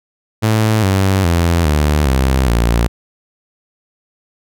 sawtooth tone with pitch steps, 109.4 / 96.34 / 84.85 / 74.72 / 65.81 / 57.95 Hz, A2 / G2 / F2 / D2 / C2 / A#1, -9 / -30 / -49 / +30 / +11 / -10 cents, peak -7 dBFS, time 0.42-2.88 s, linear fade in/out 20 ms, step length 410 ms, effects none

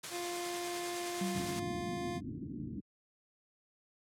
white noise with tremolo, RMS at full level -40 dBFS, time 0.03-1.6 s, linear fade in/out 10 ms, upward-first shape triangle, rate 9.8 Hz, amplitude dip 30%
25% pulse tone, 350 Hz, F4, 4 cents sharp, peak -34 dBFS, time 0.1-2.21 s, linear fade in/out 50 ms
sine tone with exponential decay, 190 Hz, F#3, 46 cents sharp, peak -31 dBFS, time 1.21-2.04 s, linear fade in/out 2 ms, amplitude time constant 180 ms
white low-pass noise, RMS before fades -40 dBFS, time 1.34-2.81 s, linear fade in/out 20 ms, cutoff 310 Hz, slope 48 dB/octave
effects high-pass 100 Hz 12 dB/octave + low-pass 9000 Hz 12 dB/octave

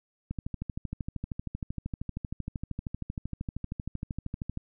click train, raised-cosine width 5 ms, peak -21 dBFS, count 56, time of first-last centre 0.31-4.574 s, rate 12.9 Hz, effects none

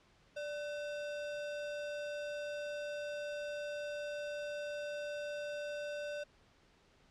sine tone with sample-and-hold, 587.3 Hz, D5, in tune, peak -38 dBFS, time 0.36-6.24 s, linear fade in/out 10 ms, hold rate 2100 Hz, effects pink hiss -67 dBFS RMS until 7.1 s + low-pass 5000 Hz 12 dB/octave

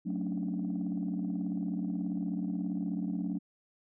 sine chord, D major seventh, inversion first, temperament just, 183.54 / 220.2 / 275.3 / 293.7 Hz, F#3 / A3 / C#4 / D4, -14 / +2 / -12 / 0 cents, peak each -33 / -36 / -38 / -37 dBFS, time 0.05-3.39 s, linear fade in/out 20 ms, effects tanh soft clip ceiling -25 dBFS

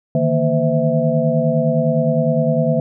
sine tone cluster, 150.2 / 160 / 232.8 / 512 / 655 Hz, D3 / D#3 / A#3 / C5 / E5, +39 / +49 / -2 / -38 / -11 cents, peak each -20 dBFS, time 0.15-2.8 s, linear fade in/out 2 ms, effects none

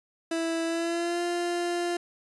30% pulse tone with pitch glide, 329.6 to 348 Hz, E4 to F4, 0 to -6 cents, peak -24 dBFS, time 0.31-1.97 s, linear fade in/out 5 ms, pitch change +94 cents, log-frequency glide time 0.65-1.22 s, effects resampled to 24000 Hz

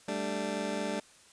20% pulse chord, G suspended second, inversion none, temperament just, 196 / 220.5 / 294 Hz, G3 / A3 / D4, 0 / +4 / +2 cents, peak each -32 dBFS, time 0.08-1 s, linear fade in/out 5 ms, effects white hiss -58 dBFS RMS until 1.32 s + resampled to 22050 Hz

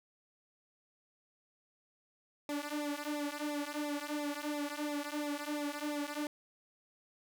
sawtooth tone with flanger, 293.7 Hz, D4, in tune, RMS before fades -38 dBFS, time 2.49-6.27 s, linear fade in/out 2 ms, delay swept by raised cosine 0.65 to 3.75 ms, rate 2.9 Hz, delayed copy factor -0.9, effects none

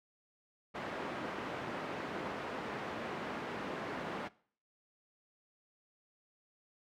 pink band-pass noise, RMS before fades -41 dBFS, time 0.74-4.29 s, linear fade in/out 20 ms, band 220 to 1900 Hz, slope 12 dB/octave, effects noise-tail reverb RT60 0.5 s tail -21 dB re dry

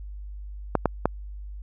clicks, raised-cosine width 1 ms, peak -5 dBFS, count 3, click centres 0.753 / 0.857 / 1.056 s, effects added 50 Hz sine -35 dBFS peak until 1.62 s

